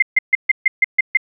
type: tone bursts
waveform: sine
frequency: 2093 Hz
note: C7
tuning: in tune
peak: -8 dBFS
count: 8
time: 0-1.172 s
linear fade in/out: 5 ms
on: 24 ms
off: 140 ms
effects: none